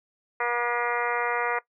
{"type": "harmonic tone with a mistuned harmonic", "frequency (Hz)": 240, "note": "B3", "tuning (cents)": -49, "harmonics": [2, 3, 4, 5, 6, 7, 8, 9, 10], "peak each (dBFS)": [-31, -33, -30, -32, -32, -37, -33, -36, -39], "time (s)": [0.4, 1.59], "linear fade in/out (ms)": 5, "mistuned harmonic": 9, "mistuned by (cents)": -46, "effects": ["noise-tail reverb RT60 0.1 s tail -19 dB re dry"]}